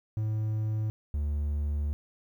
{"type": "tone pair in turn", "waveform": "triangle", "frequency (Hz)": [108.4, 73.28], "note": ["A2", "D2"], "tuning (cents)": [-25, -3], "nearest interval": "perfect fifth", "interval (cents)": 678, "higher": "first", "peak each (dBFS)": -25, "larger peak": "neither", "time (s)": [[0.17, 0.9], [1.14, 1.93]], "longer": "second", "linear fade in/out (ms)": 0, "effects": ["11-bit"]}